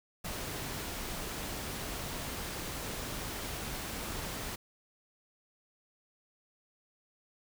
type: noise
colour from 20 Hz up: pink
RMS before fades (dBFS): -39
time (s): 0.24-4.56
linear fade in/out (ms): 10
effects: none